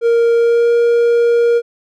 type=tone with pitch glide; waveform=triangle; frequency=466.2 to 471.1 Hz; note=A#4 to A#4; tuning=0 to +18 cents; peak=-7 dBFS; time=0.01-1.62 s; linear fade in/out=50 ms; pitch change=+18 cents; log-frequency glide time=0.36-0.72 s; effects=none